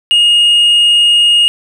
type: tone with tanh clipping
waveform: sine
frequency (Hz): 2858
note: F7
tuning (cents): +39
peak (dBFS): -6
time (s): 0.11-1.48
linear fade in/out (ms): 0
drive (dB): 2
effects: none